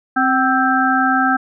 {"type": "harmonic tone with a mistuned harmonic", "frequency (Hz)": 263.1, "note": "C4", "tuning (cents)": 10, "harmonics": [1, 3, 5, 6], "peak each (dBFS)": [-18, -18, -18, -18], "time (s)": [0.16, 1.37], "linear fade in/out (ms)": 10, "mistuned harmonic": 3, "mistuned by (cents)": -48, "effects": []}